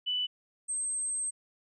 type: tone pair in turn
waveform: sine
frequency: 2982 / 8328 Hz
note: F#7 / C9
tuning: +13 / -9 cents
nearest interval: octave + tritone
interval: 1778 cents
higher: second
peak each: -28 / -30 dBFS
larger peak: first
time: 0.06-0.27 / 0.68-1.31 s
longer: second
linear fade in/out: 20 ms
effects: none